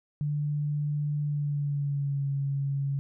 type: tone with pitch glide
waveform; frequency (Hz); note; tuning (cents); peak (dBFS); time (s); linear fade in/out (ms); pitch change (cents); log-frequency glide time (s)
sine; 147.4 to 139.13; D3 to C#3; +7 to +7; -26; 0.21-2.99; 0; -100; 1.22-2.28
effects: none